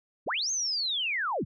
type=linear two-way sweep; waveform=sine; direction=up then down; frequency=55 to 6480 to 55 Hz; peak=-27 dBFS; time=0.26-1.45 s; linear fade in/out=20 ms; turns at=0.51 s; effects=none